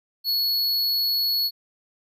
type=tone; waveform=square; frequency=4376 Hz; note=C#8; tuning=23 cents flat; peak=-21 dBFS; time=0.24-1.51 s; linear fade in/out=50 ms; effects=none